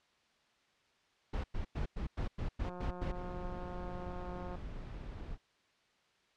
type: noise bursts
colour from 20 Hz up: brown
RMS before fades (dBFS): -36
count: 9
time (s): 1.33-3.12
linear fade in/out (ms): 10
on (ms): 110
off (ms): 100
type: click train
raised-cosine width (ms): 1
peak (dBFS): -33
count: 342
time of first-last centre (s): 2.65-4.555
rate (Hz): 179
type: noise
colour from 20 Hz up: brown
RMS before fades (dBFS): -44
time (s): 3.12-5.38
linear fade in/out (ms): 50
effects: white hiss -71 dBFS RMS until 6.36 s + low-pass 4000 Hz 12 dB/octave